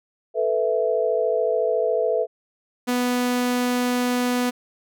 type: chord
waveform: sine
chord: A suspended second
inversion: none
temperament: equal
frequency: 440 / 493.9 / 659.3 Hz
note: A4 / B4 / E5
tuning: 0 / 0 / 0 cents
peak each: -23 dBFS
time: 0.34-2.27 s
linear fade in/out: 50 ms
type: tone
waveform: sawtooth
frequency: 246.9 Hz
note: B3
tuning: in tune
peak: -16 dBFS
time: 2.87-4.51 s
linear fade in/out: 20 ms
effects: none